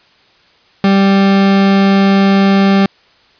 40% pulse tone, 196 Hz, G3, in tune, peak -6 dBFS, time 0.84-2.86 s, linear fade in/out 2 ms, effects white hiss -49 dBFS RMS until 3.39 s + resampled to 11025 Hz

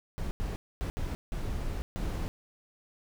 brown noise bursts at uneven times, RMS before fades -33 dBFS, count 6, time 0.18-0.31 / 0.4-0.56 / 0.81-0.9 / 0.97-1.15 / 1.32-1.82 / 1.96-2.28 s, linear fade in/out 0 ms, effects none

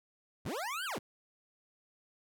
25% pulse linear two-way sweep, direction up then down, 55.2 to 1623 to 55.2 Hz, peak -32 dBFS, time 0.45-0.99 s, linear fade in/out 10 ms, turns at 0.85 s, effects none

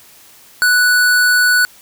square tone, 1480 Hz, F#6, in tune, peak -10 dBFS, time 0.62-1.65 s, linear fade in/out 0 ms, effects white hiss -44 dBFS RMS until 1.81 s

